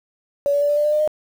sine tone with pitch steps, 568 / 573.9 / 579.9 / 586 / 592.1 / 598.3 / 604.6 / 610.9 Hz, C#5 / D5 / D5 / D5 / D5 / D5 / D#5 / D#5, +42 / -40 / -22 / -4 / +14 / +32 / -50 / -32 cents, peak -15 dBFS, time 0.46-1.076 s, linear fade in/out 0 ms, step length 77 ms, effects 7-bit

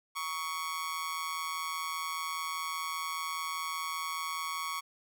sawtooth tone with amplitude modulation, 1114 Hz, C#6, 8 cents sharp, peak -27 dBFS, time 0.15-4.81 s, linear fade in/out 20 ms, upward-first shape sine, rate 165 Hz, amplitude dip 70%, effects none

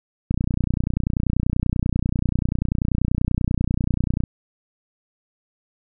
click train, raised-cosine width 5 ms, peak -8 dBFS, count 120, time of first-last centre 0.31-4.237 s, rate 30.3 Hz, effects none

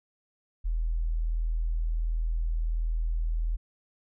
sine tone, 40.7 Hz, E1, 21 cents flat, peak -25 dBFS, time 0.64-3.57 s, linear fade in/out 20 ms, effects none

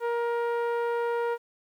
sawtooth tone with low-pass filter, 471.2 Hz, A#4, 19 cents sharp, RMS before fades -28 dBFS, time 0-1.38 s, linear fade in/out 50 ms, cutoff 1300 Hz, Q 0.91, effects 10-bit

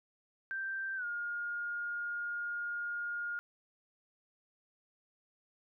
sine tone with pitch glide, 1568 to 1421.3 Hz, G6 to F6, 0 to +30 cents, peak -35 dBFS, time 0.51-3.39 s, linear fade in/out 0 ms, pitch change -170 cents, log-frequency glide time 0.96-1.05 s, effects none

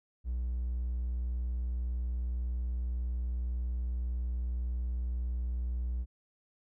triangle tone, 60.9 Hz, B1, 24 cents flat, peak -28 dBFS, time 0.24-6.06 s, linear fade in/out 50 ms, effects tanh soft clip ceiling -25 dBFS

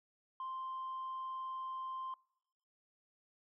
sine tone, 1046.5 Hz, C6, in tune, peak -38 dBFS, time 0.4-2.14 s, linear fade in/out 2 ms, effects noise-tail reverb RT60 0.8 s tail -26 dB re dry + tanh soft clip ceiling -37 dBFS

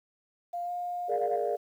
sine tone with pitch glide, 698.5 to 708.7 Hz, F5 to F5, 0 to +25 cents, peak -31 dBFS, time 0.53-1.37 s, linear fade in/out 10 ms, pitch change +25 cents, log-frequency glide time 0.63-0.71 s
sine chord, Bb dominant seventh, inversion third, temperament equal, 415.3 / 466.2 / 587.3 / 698.5 Hz, Ab4 / Bb4 / D5 / F5, 0 / 0 / 0 / 0 cents, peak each -32 dBFS, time 1.08-1.57 s, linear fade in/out 20 ms
effects tanh soft clip ceiling -18 dBFS + 10-bit

